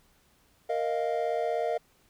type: chord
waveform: triangle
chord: Bb suspended fourth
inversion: none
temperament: equal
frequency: 466.2 / 622.3 / 698.5 Hz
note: Bb4 / Eb5 / F5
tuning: 0 / 0 / 0 cents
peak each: -29 dBFS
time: 0.69-1.78 s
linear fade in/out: 10 ms
effects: pink hiss -65 dBFS RMS until 2.09 s